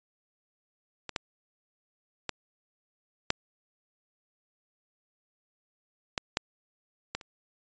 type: clicks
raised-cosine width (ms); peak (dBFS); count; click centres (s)
0.2; -19 / -12 / -13 / -6 / -11 / -9 / -14 / -29; 8; 1.093 / 1.162 / 2.293 / 3.304 / 6.178 / 6.371 / 7.15 / 7.212
effects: resampled to 16000 Hz